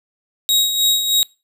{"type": "tone with tremolo", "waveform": "sawtooth", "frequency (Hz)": 3798, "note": "A#7", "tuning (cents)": 32, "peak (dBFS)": -9, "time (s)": [0.49, 1.23], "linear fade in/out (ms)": 0, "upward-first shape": "sine", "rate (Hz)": 3.2, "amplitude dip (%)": 55, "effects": ["noise-tail reverb RT60 0.3 s tail -24 dB re dry"]}